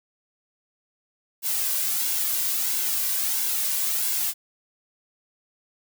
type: noise with flanger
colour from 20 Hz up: blue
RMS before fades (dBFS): -25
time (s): 1.42-4.34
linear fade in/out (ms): 50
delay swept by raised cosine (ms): 1.6 to 2.32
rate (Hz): 1.5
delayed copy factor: -0.55
effects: none